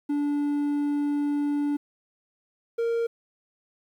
triangle tone pair in turn, 290 / 464 Hz, D4 / A#4, -22 / -8 cents, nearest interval minor sixth, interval 814 cents, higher second, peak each -21 dBFS, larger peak neither, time 0.09-1.77 / 2.78-3.07 s, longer first, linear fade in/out 10 ms, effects 10-bit

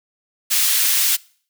white high-pass noise, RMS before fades -17 dBFS, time 0.5-1.17 s, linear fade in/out 20 ms, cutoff 2000 Hz, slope 12 dB/octave, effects noise-tail reverb RT60 0.5 s tail -24 dB re dry

